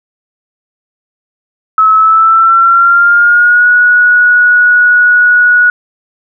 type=tone with pitch glide; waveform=sine; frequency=1294 to 1460.9 Hz; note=E6 to F#6; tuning=-32 to -22 cents; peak=-3 dBFS; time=1.78-5.7 s; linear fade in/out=2 ms; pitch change=+210 cents; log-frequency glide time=1.94-3.68 s; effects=none